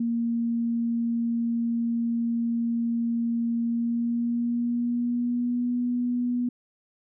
sine tone with pitch glide, 233.1 to 244.3 Hz, A#3 to B3, 0 to -19 cents, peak -23 dBFS, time 0-6.49 s, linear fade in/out 5 ms, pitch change +81 cents, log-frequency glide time 3.63-5.75 s, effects none

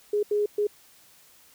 sine tone bursts at uneven times, 415.3 Hz, G#4, in tune, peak -21 dBFS, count 3, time 0.13-0.23 / 0.31-0.46 / 0.58-0.67 s, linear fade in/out 5 ms, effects white hiss -56 dBFS RMS until 1.54 s

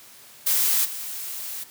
blue noise with level steps, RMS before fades -21 / -33 dBFS, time 0.46-1.64 s, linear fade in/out 10 ms, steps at 0.84 s, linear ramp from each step 20 ms, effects white hiss -48 dBFS RMS until 1.7 s + high-pass 80 Hz 12 dB/octave

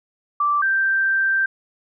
sine tone pair in turn, 1169 / 1568.7 Hz, D6 / G6, -8 / +1 cents, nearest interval perfect fourth, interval 509 cents, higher second, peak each -16 dBFS, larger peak neither, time 0.4-0.62 / 0.62-1.46 s, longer second, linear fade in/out 5 ms, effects none

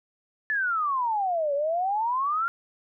sine exponential two-way sweep, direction down then up, 1760 to 554.4 to 1409 Hz, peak -23 dBFS, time 0.5-2.48 s, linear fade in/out 0 ms, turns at 1.54 s, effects none

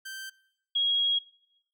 sawtooth / sine tone pair in turn, 1560 / 3296 Hz, G6 / G#7, -9 / -14 cents, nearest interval octave + minor second, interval 1295 cents, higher second, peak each -34 / -23 dBFS, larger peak second, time 0.05-0.3 / 0.75-1.19 s, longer second, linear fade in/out 10 ms, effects noise-tail reverb RT60 0.9 s tail -23 dB re dry

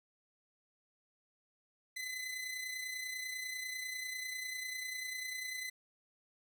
sawtooth tone with amplitude modulation, 2023 Hz, B6, 41 cents sharp, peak -34 dBFS, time 1.96-5.7 s, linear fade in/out 10 ms, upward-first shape sine, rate 30.1 Hz, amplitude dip 45%, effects none

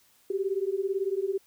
sine beating tone pair, 380 / 398 Hz, F#4 / G4, +46 / +26 cents, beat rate 18 Hz, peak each -29 dBFS, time 0.3-1.38 s, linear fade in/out 5 ms, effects white hiss -63 dBFS RMS until 1.46 s

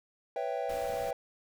triangle chord, C# half-diminished seventh, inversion third, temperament equal, 493.9 / 554.4 / 659.3 / 784 Hz, B4 / C#5 / E5 / G5, 0 / 0 / 0 / 0 cents, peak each -35 dBFS, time 0.36-1.13 s, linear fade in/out 2 ms
pink noise, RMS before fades -46 dBFS, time 0.69-1.11 s, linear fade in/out 5 ms
effects none

